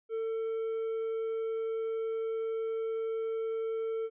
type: tone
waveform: triangle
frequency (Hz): 448.2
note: A4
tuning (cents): +32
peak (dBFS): -29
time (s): 0.09-4.1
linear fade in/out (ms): 50
effects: resampled to 8000 Hz